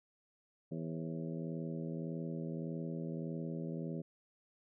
harmonic tone with a mistuned harmonic, 81.7 Hz, E2, 15 cents flat, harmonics 2 / 3 / 4 / 5 / 6 / 7 / 8, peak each -40 / -44 / -47 / -48 / -55 / -50 / -58 dBFS, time 0.71-4.02 s, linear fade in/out 10 ms, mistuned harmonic 7, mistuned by -73 cents, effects none

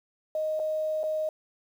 sine tone with dropouts, 622.3 Hz, D#5, in tune, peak -26 dBFS, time 0.35-1.29 s, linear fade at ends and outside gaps 2 ms, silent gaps 0.594-0.598 / 1.033-1.038 s, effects 9-bit

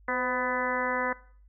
harmonic tone with a mistuned harmonic, 250 Hz, B3, 21 cents sharp, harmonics 1 / 2 / 3 / 4 / 5 / 6 / 7 / 8, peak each -37 / -33 / -38 / -33 / -36 / -34 / -34 / -35 dBFS, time 0.08-1.13 s, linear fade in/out 5 ms, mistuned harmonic 2, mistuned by +39 cents, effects noise-tail reverb RT60 0.5 s tail -20 dB re dry + added 50 Hz sine -53 dBFS peak until 1.48 s

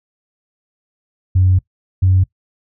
sine tone pair in turn, 92.5 / 93.36 Hz, F#2 / F#2, 0 / +16 cents, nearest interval unison, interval 16 cents, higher second, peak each -8 dBFS, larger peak neither, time 1.35-1.59 / 2.02-2.24 s, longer first, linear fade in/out 10 ms, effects noise-tail reverb RT60 0.1 s tail -20 dB re dry + tanh soft clip ceiling -4 dBFS

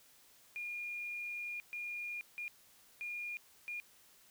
sine tone bursts at uneven times, 2423 Hz, D#7, 47 cents flat, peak -39 dBFS, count 5, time 0.56-1.6 / 1.73-2.21 / 2.38-2.48 / 3.01-3.37 / 3.68-3.8 s, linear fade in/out 0 ms, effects white hiss -64 dBFS RMS until 4.3 s

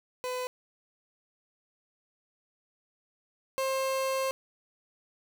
30% pulse tone pair in turn, 503 / 531.4 Hz, B4 / C5, +32 / +27 cents, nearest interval minor second, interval 95 cents, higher second, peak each -29 / -25 dBFS, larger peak second, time 0.24-0.47 / 3.58-4.31 s, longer second, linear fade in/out 0 ms, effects none

